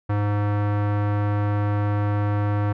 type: tone with low-pass filter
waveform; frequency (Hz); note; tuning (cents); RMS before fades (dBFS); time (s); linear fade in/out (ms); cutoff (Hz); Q
square; 103.2; G#2; -10; -22; 0.09-2.73; 10; 1400; 1.3
effects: none